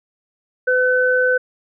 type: tone pair together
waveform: sine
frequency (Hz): 505.2 / 1514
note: B4 / F#6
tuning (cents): +39 / +39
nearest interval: octave + perfect fifth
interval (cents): 1900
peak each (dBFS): -16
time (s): 0.67-1.38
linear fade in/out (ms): 10
effects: none